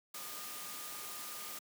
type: tone in noise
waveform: sine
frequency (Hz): 1218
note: D#6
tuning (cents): -37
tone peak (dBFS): -53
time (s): 0.14-1.59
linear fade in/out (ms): 5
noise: white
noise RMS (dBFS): -45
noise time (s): 0.14-1.59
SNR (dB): -11
effects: high-pass 150 Hz 12 dB/octave